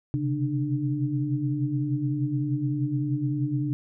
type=tone cluster; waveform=sine; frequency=128.2 / 134.9 / 144.9 / 298.5 Hz; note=C3 / C#3 / D3 / D4; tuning=-35 / -47 / -23 / +28 cents; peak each=-33 / -27 / -34 / -28 dBFS; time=0.14-3.73 s; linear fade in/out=0 ms; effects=none